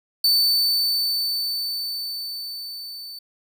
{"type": "tone with level ramp", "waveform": "45% pulse", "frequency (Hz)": 4527, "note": "C#8", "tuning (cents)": 36, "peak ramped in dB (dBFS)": [-14, -34], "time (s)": [0.24, 3.19], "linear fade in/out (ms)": 5, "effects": []}